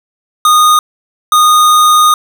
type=tone pair in turn; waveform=square; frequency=1232 / 1232 Hz; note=D#6 / D#6; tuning=-17 / -17 cents; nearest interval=unison; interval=0 cents; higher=neither; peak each=-5 dBFS; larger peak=neither; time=0.45-0.79 / 1.32-2.14 s; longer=second; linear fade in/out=2 ms; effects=none